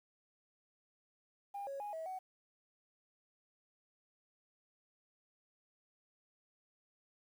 sine tone with pitch steps, 804 / 552 / 827 / 645 / 750 Hz, G5 / C#5 / G#5 / E5 / F#5, +44 / -7 / -8 / -38 / +23 cents, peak -39 dBFS, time 1.54-2.19 s, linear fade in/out 10 ms, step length 130 ms, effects tanh soft clip ceiling -37 dBFS + 11-bit

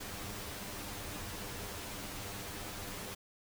pink noise with comb filter, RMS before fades -43 dBFS, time 0-3.15 s, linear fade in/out 10 ms, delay 10 ms, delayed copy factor +0.6, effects none

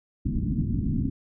white low-pass noise, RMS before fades -26 dBFS, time 0.25-1.1 s, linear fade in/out 10 ms, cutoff 270 Hz, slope 48 dB/octave, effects none

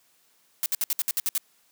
blue noise bursts, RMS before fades -25 dBFS, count 9, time 0.63-1.379 s, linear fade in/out 0 ms, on 29 ms, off 61 ms, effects white hiss -64 dBFS RMS until 1.71 s + high-pass 150 Hz 12 dB/octave

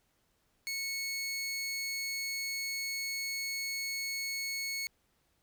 20% pulse tone, 2200 Hz, C#7, 14 cents flat, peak -29 dBFS, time 0.67-4.87 s, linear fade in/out 0 ms, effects pink hiss -74 dBFS RMS until 5.42 s

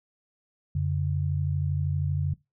sine tone pair together, 89.71 / 142.4 Hz, F2 / C#3, +47 / +47 cents, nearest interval minor sixth, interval 800 cents, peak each -27 / -26 dBFS, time 0.75-2.34 s, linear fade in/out 5 ms, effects noise-tail reverb RT60 0.2 s tail -20 dB re dry

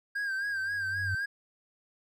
triangle tone with vibrato, 1600 Hz, G6, 35 cents sharp, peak -28 dBFS, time 0.15-1.26 s, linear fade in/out 10 ms, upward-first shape sine, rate 3.8 Hz, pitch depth 64 cents each way
sine tone with exponential growth, 95.8 Hz, G2, 39 cents flat, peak -29 dBFS, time 0.41-1.15 s, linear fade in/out 5 ms, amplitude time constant 160 ms
effects none

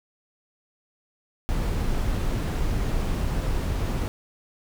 brown noise, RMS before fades -25 dBFS, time 1.49-4.08 s, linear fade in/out 0 ms, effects none

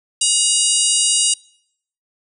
harmonic tone, 955 Hz, A#5, 42 cents sharp, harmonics 3 / 4 / 5 / 6 / 7 / 8 / 9 / 10, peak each -21 / -25 / -23 / -25 / -24 / -20 / -21 / -20 dBFS, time 0.21-1.34 s, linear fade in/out 5 ms, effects noise-tail reverb RT60 0.7 s tail -25 dB re dry

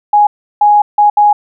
sine tone bursts at uneven times, 830.6 Hz, G#5, in tune, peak -4 dBFS, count 4, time 0.13-0.27 / 0.61-0.82 / 0.98-1.1 / 1.17-1.33 s, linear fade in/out 5 ms, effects none

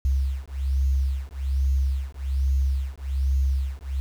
sine beating tone pair, 66.6 / 67.8 Hz, C2 / C#2, +31 / -38 cents, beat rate 1.2 Hz, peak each -24 dBFS, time 0.05-4 s, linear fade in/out 0 ms, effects 8-bit

